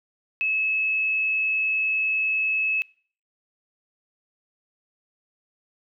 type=tone; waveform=sine; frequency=2590 Hz; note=E7; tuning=31 cents flat; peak=-21 dBFS; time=0.41-2.82 s; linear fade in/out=0 ms; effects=noise-tail reverb RT60 0.5 s tail -24 dB re dry